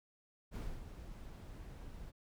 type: noise with ADSR envelope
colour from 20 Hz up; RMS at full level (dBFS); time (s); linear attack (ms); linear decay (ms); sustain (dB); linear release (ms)
brown; -41; 0.51-2.12; 48; 240; -8; 29
effects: none